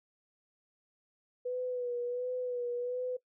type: tone with vibrato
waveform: sine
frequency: 493 Hz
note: B4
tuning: 3 cents flat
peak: -32 dBFS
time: 1.45-3.17 s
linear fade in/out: 10 ms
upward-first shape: sine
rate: 1.4 Hz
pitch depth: 37 cents each way
effects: noise-tail reverb RT60 0.1 s tail -19 dB re dry